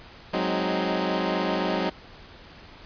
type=chord; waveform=15% pulse; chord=Ab dominant seventh; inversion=third; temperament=equal with one note detuned; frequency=185 / 209.1 / 261.6 / 311.1 Hz; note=Gb3 / Ab3 / C4 / Eb4; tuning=0 / +12 / 0 / 0 cents; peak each=-21 / -25 / -25 / -23 dBFS; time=0.33-1.9 s; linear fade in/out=10 ms; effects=pink hiss -47 dBFS RMS until 2.85 s + resampled to 11025 Hz